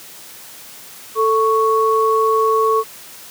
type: tone pair together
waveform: sine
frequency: 442.5 / 1110 Hz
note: A4 / C#6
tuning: +10 / +2 cents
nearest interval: octave + major third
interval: 1592 cents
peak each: -15 dBFS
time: 1.15-2.84 s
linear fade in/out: 50 ms
effects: white hiss -38 dBFS RMS until 3.3 s + high-pass 100 Hz 12 dB/octave